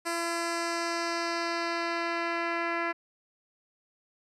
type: tone with low-pass filter sweep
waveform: 10% pulse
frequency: 338.2 Hz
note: E4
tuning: 44 cents sharp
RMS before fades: -31 dBFS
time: 0.05-2.93 s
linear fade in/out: 20 ms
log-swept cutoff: 9700 to 2300 Hz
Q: 1.5
effects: none